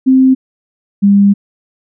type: tone pair in turn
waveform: sine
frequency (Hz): 261.6 / 200.5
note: C4 / G3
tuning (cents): 0 / +39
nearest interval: perfect fourth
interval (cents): 461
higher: first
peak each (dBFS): -4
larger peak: neither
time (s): 0.06-0.35 / 1.02-1.34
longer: second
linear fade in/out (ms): 20
effects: none